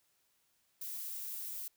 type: noise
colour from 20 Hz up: violet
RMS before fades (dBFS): -42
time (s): 0.81-1.68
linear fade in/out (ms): 5
effects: white hiss -75 dBFS RMS until 1.76 s